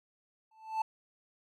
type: tone with exponential growth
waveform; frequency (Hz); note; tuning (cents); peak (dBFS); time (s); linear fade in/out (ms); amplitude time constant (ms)
triangle; 880; A5; 0; -24; 0.51-0.82; 5; 66
effects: none